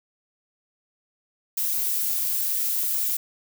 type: noise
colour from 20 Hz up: violet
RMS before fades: -25 dBFS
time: 1.57-3.17 s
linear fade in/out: 5 ms
effects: none